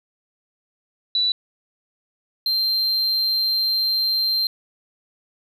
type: tone pair in turn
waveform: sine / triangle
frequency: 3956 / 4153 Hz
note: B7 / C8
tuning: +2 / -14 cents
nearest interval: minor second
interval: 84 cents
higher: second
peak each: -17 dBFS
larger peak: neither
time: 1.15-1.32 / 2.46-4.47 s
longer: second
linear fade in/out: 2 ms
effects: none